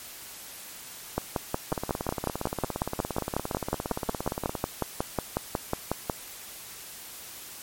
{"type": "two click trains", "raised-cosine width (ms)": 1, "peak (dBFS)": [-15, -11], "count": [50, 28], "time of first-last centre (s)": [[1.72, 4.552], [1.18, 6.098]], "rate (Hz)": [17.3, 5.49], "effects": ["white hiss -43 dBFS RMS until 7.62 s", "MP3 64 kbps"]}